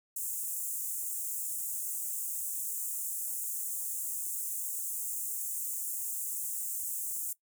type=high-pass noise; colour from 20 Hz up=pink; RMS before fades=-36 dBFS; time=0.16-7.33 s; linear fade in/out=5 ms; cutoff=7200 Hz; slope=48 dB/octave; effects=noise-tail reverb RT60 0.1 s tail -19 dB re dry